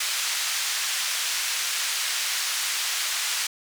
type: band-pass noise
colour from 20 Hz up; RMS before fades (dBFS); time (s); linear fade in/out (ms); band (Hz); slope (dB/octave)
white; -27; 0-3.47; 5; 1400 to 6900; 12
effects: none